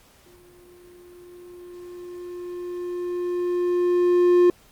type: tone with exponential growth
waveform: triangle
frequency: 354.4 Hz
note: F4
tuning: 25 cents sharp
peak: -10 dBFS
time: 0.26-4.5 s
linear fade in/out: 2 ms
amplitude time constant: 920 ms
effects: pink hiss -55 dBFS RMS until 4.71 s + Opus 48 kbps